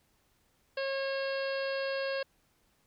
harmonic tone with a mistuned harmonic, 543 Hz, C#5, 36 cents flat, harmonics 1 / 2 / 3 / 4 / 5 / 6 / 7 / 8 / 9, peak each -32 / -44 / -39 / -50 / -43 / -49 / -53 / -45 / -49 dBFS, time 0.77-2.23 s, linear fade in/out 5 ms, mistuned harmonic 7, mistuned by +18 cents, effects pink hiss -71 dBFS RMS until 2.86 s

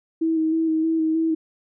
sine tone with vibrato, 321 Hz, E4, 46 cents flat, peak -18 dBFS, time 0.21-1.35 s, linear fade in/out 10 ms, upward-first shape square, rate 3.2 Hz, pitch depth 19 cents each way, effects none

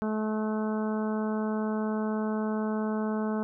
harmonic tone, 215.8 Hz, A3, 33 cents flat, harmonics 1 / 2 / 3 / 4 / 5 / 6 / 7, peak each -28 / -34 / -38 / -40 / -42 / -44 / -45 dBFS, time 0.02-3.43 s, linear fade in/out 0 ms, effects none

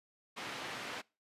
white band-pass noise, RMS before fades -43 dBFS, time 0.36-1.02 s, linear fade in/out 20 ms, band 160 to 2700 Hz, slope 12 dB/octave, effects noise-tail reverb RT60 0.3 s tail -24 dB re dry + resampled to 32000 Hz

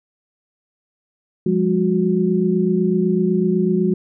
sine tone cluster, 177 / 205 / 365.4 Hz, F3 / G#3 / F#4, +23 / -22 / -22 cents, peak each -19 dBFS, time 1.46-3.94 s, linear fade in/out 5 ms, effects none

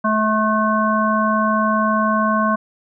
harmonic tone, 216.3 Hz, A3, 29 cents flat, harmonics 1 / 3 / 5 / 7, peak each -19 / -22 / -18 / -24 dBFS, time 0.04-2.56 s, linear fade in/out 10 ms, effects none

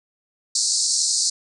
pink band-pass noise, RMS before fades -21 dBFS, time 0.55-1.3 s, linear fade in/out 5 ms, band 4200 to 9000 Hz, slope 96 dB/octave, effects none

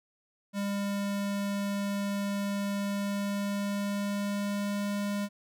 square tone with pitch glide, 200.8 to 203.1 Hz, G3 to G#3, +42 to -38 cents, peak -30 dBFS, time 0.53-5.29 s, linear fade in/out 50 ms, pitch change +20 cents, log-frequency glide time 2.79-4.9 s, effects none

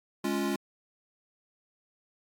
square chord, Db major, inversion second, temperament equal, 207.7 / 277.2 / 349.2 Hz, Ab3 / Db4 / F4, 0 / 0 / 0 cents, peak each -33 dBFS, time 0.24-0.56 s, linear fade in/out 5 ms, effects AAC 64 kbps

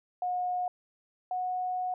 sine tone pair in turn, 723 / 732.7 Hz, F#5 / F#5, -40 / -17 cents, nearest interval unison, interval 23 cents, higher second, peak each -28 / -29 dBFS, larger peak first, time 0.22-0.68 / 1.31-1.94 s, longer second, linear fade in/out 2 ms, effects none

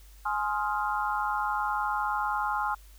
sine chord, F minor seventh, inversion first, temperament just, 838.1 / 1047.7 / 1257.2 / 1396.9 Hz, Ab5 / C6 / Eb6 / F6, +16 / +2 / +18 / 0 cents, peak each -30 / -32 / -34 / -33 dBFS, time 0.25-2.75 s, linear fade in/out 10 ms, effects added 50 Hz sine -49 dBFS peak until 2.98 s + white hiss -59 dBFS RMS until 2.98 s

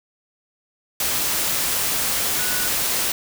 sine tone in noise, 1473 Hz, F#6, 8 cents flat, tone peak -30 dBFS, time 2.39-2.68 s, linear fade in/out 2 ms, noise white, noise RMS -22 dBFS, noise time 1-3.12 s, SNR -11 dB, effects none

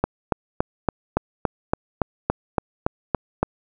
click train, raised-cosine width 1 ms, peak -4 dBFS, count 13, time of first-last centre 0.04-3.43 s, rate 3.54 Hz, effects none

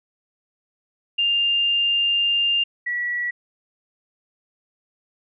sine tone pair in turn, 2801 / 1938.3 Hz, F7 / B6, +4 / -33 cents, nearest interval tritone, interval 637 cents, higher first, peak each -17 / -22 dBFS, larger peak first, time 1.18-2.64 / 2.86-3.31 s, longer first, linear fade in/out 10 ms, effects none

